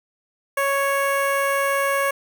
15% pulse tone with notch filter, 554.4 Hz, C#5, in tune, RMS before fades -21 dBFS, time 0.57-2.11 s, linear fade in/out 5 ms, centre 4900 Hz, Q 1.1, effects none

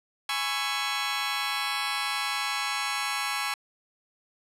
15% pulse chord, C# minor seventh, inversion second, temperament just, 831.5 / 997.9 / 1108.7 / 1330.5 Hz, G#5 / B5 / C#6 / E6, +2 / +18 / 0 / +16 cents, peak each -26 / -30 / -25 / -28 dBFS, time 0.29-3.54 s, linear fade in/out 2 ms, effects low-pass 11000 Hz 12 dB/octave

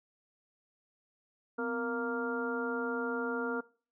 harmonic tone with a mistuned harmonic, 233.1 Hz, A#3, in tune, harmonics 1 / 2 / 3 / 4 / 5 / 6, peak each -37 / -35 / -45 / -43 / -46 / -38 dBFS, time 1.58-3.61 s, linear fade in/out 10 ms, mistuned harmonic 1, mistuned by +140 cents, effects noise-tail reverb RT60 0.4 s tail -21 dB re dry

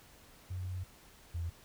sine tone pair in turn, 91.7 / 84.42 Hz, F#2 / E2, -15 / +42 cents, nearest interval minor second, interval 143 cents, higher first, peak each -36 / -34 dBFS, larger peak second, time 0.5-0.84 / 1.34-1.5 s, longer first, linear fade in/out 10 ms, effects pink hiss -59 dBFS RMS until 1.64 s

